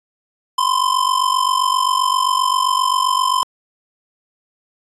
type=ring-modulated tone; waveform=square; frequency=1033 Hz; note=C6; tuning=22 cents flat; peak=-12 dBFS; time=0.58-3.43 s; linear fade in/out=0 ms; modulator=23.8 Hz; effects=resampled to 24000 Hz